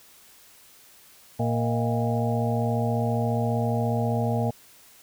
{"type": "harmonic tone with a mistuned harmonic", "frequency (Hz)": 116.54, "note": "A#2", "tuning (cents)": 0, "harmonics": [1, 2, 4, 5, 6, 7], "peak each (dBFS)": [-25, -28, -31, -32, -33, -33], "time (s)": [1.39, 4.51], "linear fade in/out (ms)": 10, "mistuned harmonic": 5, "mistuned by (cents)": 120, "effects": ["white hiss -53 dBFS RMS until 5.02 s"]}